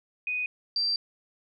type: tone pair in turn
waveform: sine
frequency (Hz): 2489 / 4699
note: D#7 / D8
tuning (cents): 0 / 0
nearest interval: major seventh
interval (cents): 1100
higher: second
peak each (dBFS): -27 / -24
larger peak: second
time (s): 0.27-0.46 / 0.76-0.96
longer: second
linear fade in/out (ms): 2
effects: none